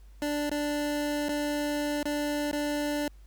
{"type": "tone with dropouts", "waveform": "25% pulse", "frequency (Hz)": 293.7, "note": "D4", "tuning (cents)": 0, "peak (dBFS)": -24, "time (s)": [0.22, 3.08], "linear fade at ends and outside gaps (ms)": 1, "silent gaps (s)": [[0.496, 0.514], [1.286, 1.292], [2.029, 2.055], [2.513, 2.529]], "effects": ["added 50 Hz sine -48 dBFS peak until 3.26 s", "pink hiss -66 dBFS RMS until 3.26 s"]}